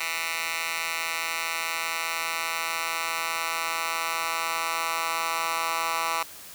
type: tone with high-pass filter sweep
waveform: 10% pulse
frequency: 164.81 Hz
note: E3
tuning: in tune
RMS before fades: -29 dBFS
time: 0-6.23 s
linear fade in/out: 5 ms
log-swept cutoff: 1800 to 1200 Hz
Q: 2.1
effects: white hiss -44 dBFS RMS until 6.54 s